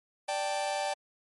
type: chord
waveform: 45% pulse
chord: D suspended fourth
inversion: none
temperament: just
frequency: 587.3 / 783.1 / 881 Hz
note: D5 / G5 / A5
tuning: 0 / -2 / +2 cents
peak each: -34 / -33 / -37 dBFS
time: 0.28-0.94 s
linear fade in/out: 10 ms
effects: MP3 48 kbps